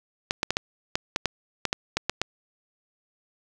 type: clicks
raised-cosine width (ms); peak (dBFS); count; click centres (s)
0.2; -6; 12; 0.309 / 0.431 / 0.506 / 0.569 / 0.955 / 1.161 / 1.257 / 1.653 / 1.729 / 1.97 / 2.096 / 2.216
effects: none